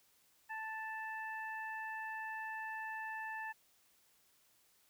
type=harmonic tone; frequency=880 Hz; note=A5; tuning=in tune; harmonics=1 / 2 / 3; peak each=-44 / -43 / -53 dBFS; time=0.49-3.53 s; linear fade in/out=20 ms; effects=white hiss -71 dBFS RMS until 4.89 s